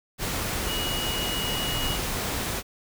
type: tone in noise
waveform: sine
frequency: 2900 Hz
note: F#7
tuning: 35 cents flat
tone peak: -30 dBFS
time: 0.66-1.99 s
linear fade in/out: 50 ms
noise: pink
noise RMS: -29 dBFS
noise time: 0.18-2.63 s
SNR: -4 dB
effects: none